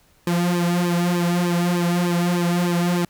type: tone with flanger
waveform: sawtooth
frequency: 174.61 Hz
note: F3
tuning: in tune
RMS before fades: -20 dBFS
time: 0.27-3.05 s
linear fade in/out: 2 ms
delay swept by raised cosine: 1.4 to 3.8 ms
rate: 3.3 Hz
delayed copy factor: -0.85
effects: pink hiss -58 dBFS RMS until 3.09 s